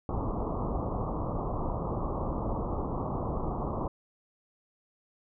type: low-pass noise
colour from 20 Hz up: pink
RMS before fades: -32 dBFS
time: 0.09-3.88 s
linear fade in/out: 2 ms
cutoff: 1200 Hz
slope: 96 dB/octave
effects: none